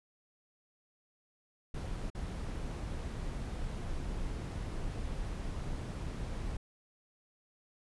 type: noise with dropouts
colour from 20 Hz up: brown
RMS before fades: -38 dBFS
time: 1.74-6.57 s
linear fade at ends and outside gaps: 5 ms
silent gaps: 2.102-2.148 s
effects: resampled to 24000 Hz